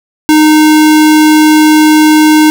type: tone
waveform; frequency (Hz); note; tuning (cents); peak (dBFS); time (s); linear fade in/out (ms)
square; 307.8; D#4; -19; -3; 0.29-2.5; 0
effects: none